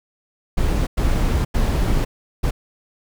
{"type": "noise bursts at uneven times", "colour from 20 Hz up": "brown", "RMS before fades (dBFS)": -18, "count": 4, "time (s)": [[0.57, 0.87], [0.97, 1.45], [1.54, 2.05], [2.43, 2.51]], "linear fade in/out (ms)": 10, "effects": []}